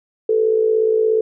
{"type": "tone with amplitude modulation", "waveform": "sine", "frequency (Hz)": 440, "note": "A4", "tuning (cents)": 0, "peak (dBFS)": -10, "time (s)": [0.29, 1.21], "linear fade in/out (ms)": 5, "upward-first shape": "sine", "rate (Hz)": 57, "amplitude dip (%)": 65, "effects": []}